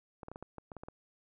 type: clicks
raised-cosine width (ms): 1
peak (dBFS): -30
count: 10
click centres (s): 0.232 / 0.284 / 0.316 / 0.359 / 0.426 / 0.583 / 0.718 / 0.767 / 0.835 / 0.885
effects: none